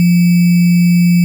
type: tone with sample-and-hold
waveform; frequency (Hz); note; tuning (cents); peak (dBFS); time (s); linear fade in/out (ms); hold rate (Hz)
sine; 174.61; F3; 0; -6; 0-1.24; 0; 2450
effects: none